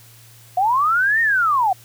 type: linear two-way sweep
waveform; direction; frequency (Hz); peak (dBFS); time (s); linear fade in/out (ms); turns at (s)
sine; up then down; 702 to 1864.7 to 719; -14; 0.57-1.73; 5; 1.21
effects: added 115 Hz sine -47 dBFS peak until 1.84 s + white hiss -48 dBFS RMS until 1.84 s